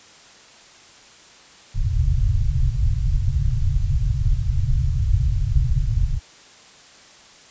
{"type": "low-pass noise", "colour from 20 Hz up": "pink", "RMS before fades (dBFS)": -19, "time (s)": [1.74, 6.2], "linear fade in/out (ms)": 50, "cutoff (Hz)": 140, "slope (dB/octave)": 96, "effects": ["white hiss -47 dBFS RMS until 7.5 s", "resampled to 16000 Hz"]}